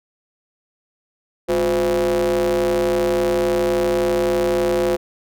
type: ring-modulated tone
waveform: square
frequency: 77.8 Hz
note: D#2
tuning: in tune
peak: -14 dBFS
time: 1.48-4.97 s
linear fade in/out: 20 ms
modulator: 435 Hz
effects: none